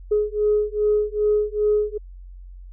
sine beating tone pair, 419.2 / 421.7 Hz, G#4 / G#4, +16 / +26 cents, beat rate 2.5 Hz, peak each -20 dBFS, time 0.11-1.98 s, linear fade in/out 10 ms, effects tanh soft clip ceiling -10 dBFS + added 45 Hz sine -37 dBFS peak until 2.72 s

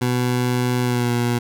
20% pulse tone with pitch glide, 124 to 120.26 Hz, B2 to B2, +7 to -46 cents, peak -13 dBFS, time 0.01-1.39 s, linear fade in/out 10 ms, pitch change -53 cents, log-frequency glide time 0.83-1.11 s, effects none

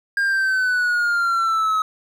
triangle exponential sweep, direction down, 1616 to 1274 Hz, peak -15 dBFS, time 0.17-1.82 s, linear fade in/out 2 ms, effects none

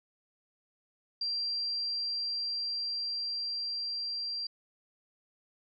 sine tone with level ramp, 4730 Hz, D8, 12 cents sharp, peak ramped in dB -30 to -33 dBFS, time 1.21-4.47 s, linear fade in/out 5 ms, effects none

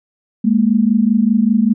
sine tone pair together, 207.7 / 232.8 Hz, G#3 / A#3, 0 / -2 cents, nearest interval major second, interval 198 cents, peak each -13 dBFS, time 0.44-1.74 s, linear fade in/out 10 ms, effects none

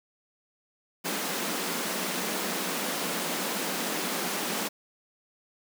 pink high-pass noise, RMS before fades -31 dBFS, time 1.04-4.69 s, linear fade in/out 20 ms, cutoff 170 Hz, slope 96 dB/octave, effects none

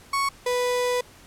35% pulse tone pair in turn, 1108.7 / 493.9 Hz, C#6 / B4, 0 / 0 cents, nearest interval octave + major second, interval 1400 cents, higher first, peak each -20 dBFS, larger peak neither, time 0.13-0.29 / 0.46-1.01 s, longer second, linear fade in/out 5 ms, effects pink hiss -50 dBFS RMS until 1.26 s + low-pass 12000 Hz 12 dB/octave

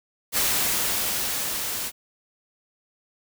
white noise with level ramp, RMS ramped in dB -22 to -30 dBFS, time 0.32-1.92 s, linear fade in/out 50 ms, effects none

